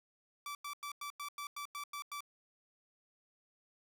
sawtooth tone bursts, 1160 Hz, D6, 22 cents flat, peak -37 dBFS, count 10, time 0.46-2.206 s, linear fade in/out 2 ms, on 90 ms, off 94 ms, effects none

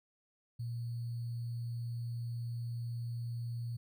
sine tone with sample-and-hold, 118.2 Hz, A#2, 24 cents sharp, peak -36 dBFS, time 0.59-3.77 s, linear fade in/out 10 ms, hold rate 4410 Hz, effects none

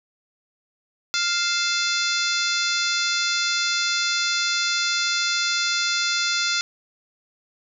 harmonic tone with a mistuned harmonic, 698.5 Hz, F5, in tune, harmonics 2 / 3 / 4 / 5 / 6 / 7 / 8 / 9 / 10, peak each -26 / -30 / -31 / -28 / -28 / -28 / -32 / -34 / -34 dBFS, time 1.14-6.61 s, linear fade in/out 0 ms, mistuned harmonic 4, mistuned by -98 cents, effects none

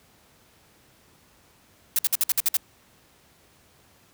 blue noise bursts, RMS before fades -21 dBFS, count 8, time 1.96-2.569 s, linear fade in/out 2 ms, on 28 ms, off 55 ms, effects pink hiss -58 dBFS RMS until 4.13 s + high-pass 60 Hz 12 dB/octave

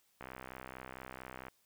click train, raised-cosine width 0.5 ms, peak -30 dBFS, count 83, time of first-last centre 0.21-1.483 s, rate 64.4 Hz, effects white hiss -73 dBFS RMS until 1.65 s

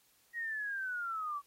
sine linear sweep, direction down, 1900 to 1126 Hz, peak -35 dBFS, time 0.33-1.42 s, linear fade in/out 50 ms, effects white hiss -69 dBFS RMS until 1.46 s + AAC 48 kbps

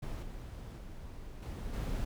brown noise with level steps, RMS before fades -39 / -44 / -46 / -40 / -35 dBFS, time 0.02-2.05 s, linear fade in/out 10 ms, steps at 0.22 / 0.77 / 1.42 / 1.73 s, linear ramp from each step 10 ms, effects none

